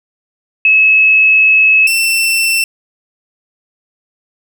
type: tone pair in turn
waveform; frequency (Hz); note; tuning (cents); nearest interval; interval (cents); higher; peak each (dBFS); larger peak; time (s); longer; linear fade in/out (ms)
sine / sawtooth; 2584 / 2685; E7 / E7; -35 / +31; minor second; 66; second; -5 / -7; first; 0.65-1.87 / 1.87-2.64; first; 2
effects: none